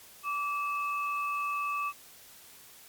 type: tone pair together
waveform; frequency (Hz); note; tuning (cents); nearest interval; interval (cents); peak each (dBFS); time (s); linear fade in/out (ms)
sine; 1159.1 / 2602; D6 / E7; -23 / -23; octave + major second; 1400; -30 / -36; 0.23-1.93; 50
effects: white hiss -53 dBFS RMS until 2.88 s + MP3 96 kbps